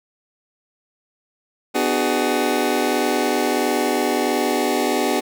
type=chord; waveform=25% pulse; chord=G# half-diminished seventh; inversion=first; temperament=just; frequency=249.2 / 299 / 373.8 / 415.3 Hz; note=B3 / D4 / F#4 / G#4; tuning=+16 / +31 / +18 / 0 cents; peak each=-20 dBFS; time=1.74-5.21 s; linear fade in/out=20 ms; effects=none